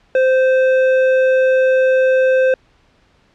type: tone with hard clipping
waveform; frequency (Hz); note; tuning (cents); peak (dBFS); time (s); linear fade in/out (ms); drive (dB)
sine; 520; C5; -11; -12; 0.15-2.54; 2; 9
effects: pink hiss -55 dBFS RMS until 3.34 s + low-pass 4000 Hz 12 dB/octave